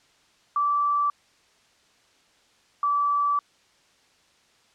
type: tone pair in turn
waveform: sine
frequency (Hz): 1162 / 1156.1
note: D6 / D6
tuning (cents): -19 / -28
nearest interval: unison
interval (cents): 9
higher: first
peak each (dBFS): -20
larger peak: neither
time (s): 0.56-1.1 / 2.83-3.39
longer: second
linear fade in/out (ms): 2
effects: white hiss -61 dBFS RMS until 4.74 s + low-pass 6000 Hz 12 dB/octave